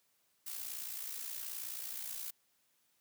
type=noise with amplitude modulation; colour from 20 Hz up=blue; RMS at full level=-40 dBFS; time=0.46-2.31 s; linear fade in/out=10 ms; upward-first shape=sine; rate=58.9 Hz; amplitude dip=60%; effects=white hiss -75 dBFS RMS until 3 s + high-pass 80 Hz 12 dB/octave